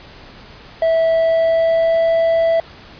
triangle tone with pitch glide, 654 to 660.5 Hz, E5 to E5, -14 to +3 cents, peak -10 dBFS, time 0.82-2.6 s, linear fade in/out 2 ms, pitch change +17 cents, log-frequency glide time 1.06-2.11 s, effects pink hiss -40 dBFS RMS until 2.99 s + resampled to 11025 Hz

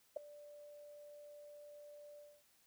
sine tone with ADSR envelope, 587.3 Hz, D5, in tune, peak -33 dBFS, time 0.16-2.43 s, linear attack 8 ms, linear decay 5 ms, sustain -20 dB, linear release 250 ms, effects white hiss -72 dBFS RMS until 2.66 s

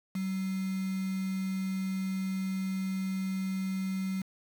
sine tone with quantisation, 190 Hz, F#3, 46 cents sharp, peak -30 dBFS, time 0.15-4.22 s, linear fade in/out 5 ms, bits 7, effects none

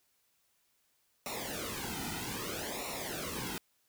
pink noise with flanger, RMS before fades -39 dBFS, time 1.26-3.58 s, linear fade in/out 0 ms, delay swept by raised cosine 0.62 to 1.82 ms, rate 0.62 Hz, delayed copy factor -0.85, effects white hiss -74 dBFS RMS until 3.88 s

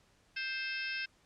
harmonic tone, 525 Hz, C5, 6 cents sharp, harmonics 3 / 4 / 5 / 6 / 7 / 8 / 9 / 10, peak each -39 / -45 / -39 / -48 / -51 / -53 / -50 / -44 dBFS, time 0.36-1.06 s, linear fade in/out 10 ms, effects pink hiss -68 dBFS RMS until 1.25 s + low-pass 8000 Hz 12 dB/octave

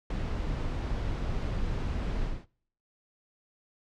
brown noise with ADSR envelope, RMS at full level -29 dBFS, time 0.1-2.46 s, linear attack 4 ms, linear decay 14 ms, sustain -2 dB, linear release 230 ms, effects noise-tail reverb RT60 0.6 s tail -26 dB re dry + low-pass 5000 Hz 12 dB/octave

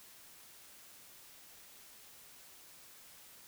silence, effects white hiss -57 dBFS RMS until 3.47 s

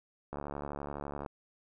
click train, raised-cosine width 1 ms, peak -25 dBFS, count 68, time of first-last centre 0.33-1.262 s, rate 71.9 Hz, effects none

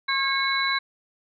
sine tone cluster, 1083 / 1620 / 2187 / 3962 Hz, C#6 / G#6 / C#7 / B7, -41 / -43 / -24 / +5 cents, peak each -27 dBFS, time 0.08-0.79 s, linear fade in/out 10 ms, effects none

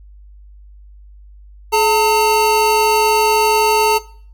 square tone pair together, 426.6 / 904 Hz, G#4 / A5, +46 / +47 cents, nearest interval octave + minor second, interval 1301 cents, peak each -16 / -13 dBFS, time 1.72-3.99 s, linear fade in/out 20 ms, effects noise-tail reverb RT60 0.5 s tail -19 dB re dry + added 50 Hz sine -38 dBFS peak until 4.33 s

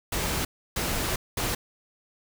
pink noise bursts at uneven times, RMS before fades -28 dBFS, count 3, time 0.12-0.45 / 0.76-1.16 / 1.37-1.55 s, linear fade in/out 5 ms, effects none

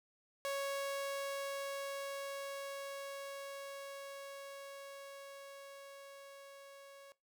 sawtooth tone with level ramp, 554.4 Hz, C#5, in tune, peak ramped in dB -32 to -50 dBFS, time 0.45-7.12 s, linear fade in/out 0 ms, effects noise-tail reverb RT60 0.2 s tail -19 dB re dry

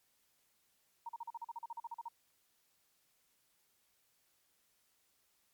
sine tone bursts, 931 Hz, A#5, 2 cents flat, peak -40 dBFS, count 15, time 1.06-2.085 s, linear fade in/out 5 ms, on 31 ms, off 40 ms, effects white hiss -75 dBFS RMS until 5.53 s + MP3 96 kbps

